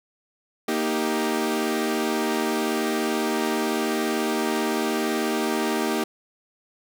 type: chord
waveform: sawtooth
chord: Eb major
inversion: second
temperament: equal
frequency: 233.1 / 311.1 / 392 Hz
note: Bb3 / Eb4 / G4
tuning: 0 / 0 / 0 cents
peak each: -23 dBFS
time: 0.68-6.04 s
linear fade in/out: 5 ms
effects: none